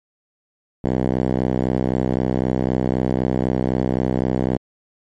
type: tone with band-pass filter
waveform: 5% pulse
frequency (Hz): 63.9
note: C2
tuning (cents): -40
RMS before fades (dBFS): -20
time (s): 0.84-4.57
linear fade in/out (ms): 5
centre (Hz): 190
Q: 0.67
effects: MP3 48 kbps